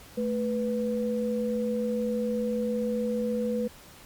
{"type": "tone pair together", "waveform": "sine", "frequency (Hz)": [219.4, 492.5], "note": ["A3", "B4"], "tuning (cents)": [-5, -5], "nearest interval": "octave + major second", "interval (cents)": 1400, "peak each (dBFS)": -28, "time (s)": [0.17, 3.68], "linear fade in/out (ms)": 10, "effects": ["pink hiss -50 dBFS RMS until 4.05 s", "MP3 96 kbps"]}